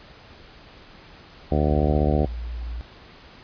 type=harmonic tone; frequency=74.8 Hz; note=D2; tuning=32 cents sharp; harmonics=1 / 2 / 3 / 4 / 5 / 6 / 7 / 8 / 9 / 10; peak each=-22 / -25 / -27 / -28 / -29 / -30 / -30 / -31 / -32 / -32 dBFS; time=1.51-2.26 s; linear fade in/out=10 ms
type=tone; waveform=sine; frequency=58.27 Hz; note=A#1; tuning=in tune; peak=-28 dBFS; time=1.69-2.81 s; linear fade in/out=0 ms
effects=pink hiss -47 dBFS RMS until 3.43 s + resampled to 11025 Hz